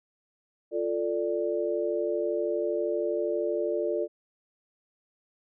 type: chord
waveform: sine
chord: D minor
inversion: first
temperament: equal with one note detuned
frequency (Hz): 349.2 / 441.8 / 587.3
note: F4 / A4 / D5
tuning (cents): 0 / +7 / 0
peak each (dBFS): -30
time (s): 0.71-4.08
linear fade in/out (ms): 50
effects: none